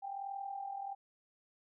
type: tone with amplitude modulation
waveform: sine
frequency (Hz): 790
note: G5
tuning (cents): +13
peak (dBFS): -36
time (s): 0.02-0.95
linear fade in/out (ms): 20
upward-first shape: sine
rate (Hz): 41.3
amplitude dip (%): 65
effects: none